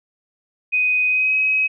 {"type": "tone with pitch glide", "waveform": "sine", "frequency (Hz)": [2500, 2542], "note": ["D#7", "D#7"], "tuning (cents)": [8, 36], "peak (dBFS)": -15, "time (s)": [0.72, 1.68], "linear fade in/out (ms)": 20, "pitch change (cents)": 28, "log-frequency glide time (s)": [1.08, 1.35], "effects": []}